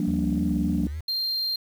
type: chord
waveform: sine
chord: G minor seventh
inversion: third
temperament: equal with one note detuned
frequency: 174.61 / 196 / 233.1 / 290.6 Hz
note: F3 / G3 / Bb3 / D4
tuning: 0 / 0 / 0 / -18 cents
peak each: -27 dBFS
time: 0-0.87 s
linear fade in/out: 2 ms
type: tone with vibrato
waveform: sine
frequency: 74.8 Hz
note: D2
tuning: 32 cents sharp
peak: -29 dBFS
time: 0.07-1.01 s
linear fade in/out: 10 ms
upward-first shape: sine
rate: 3.5 Hz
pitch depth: 120 cents each way
type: tone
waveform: triangle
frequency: 4186 Hz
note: C8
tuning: in tune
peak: -23 dBFS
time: 1.08-1.56 s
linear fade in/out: 5 ms
effects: tanh soft clip ceiling -14 dBFS + 8-bit